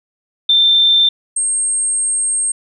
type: tone pair in turn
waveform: sine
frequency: 3572 / 8496 Hz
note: A7 / C9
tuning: +25 / +25 cents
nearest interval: octave + minor third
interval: 1500 cents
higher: second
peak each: -8 / -14 dBFS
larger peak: first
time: 0.49-1.09 / 1.36-2.52 s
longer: second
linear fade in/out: 5 ms
effects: none